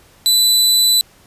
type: tone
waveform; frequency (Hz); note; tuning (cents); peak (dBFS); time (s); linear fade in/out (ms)
sawtooth; 3989; B7; +17; -7; 0.26-1.01; 0
effects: pink hiss -49 dBFS RMS until 1.26 s + resampled to 32000 Hz